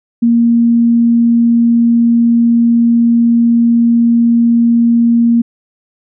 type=tone; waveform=sine; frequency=234 Hz; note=A#3; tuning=7 cents sharp; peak=-6 dBFS; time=0.22-5.42 s; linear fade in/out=10 ms; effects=none